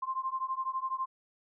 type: beating tone pair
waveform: sine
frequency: 1046.5 / 1058.5 Hz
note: C6 / C6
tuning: 0 / +20 cents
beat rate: 12 Hz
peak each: -34 / -35 dBFS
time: 0.02-1.06 s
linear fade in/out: 10 ms
effects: none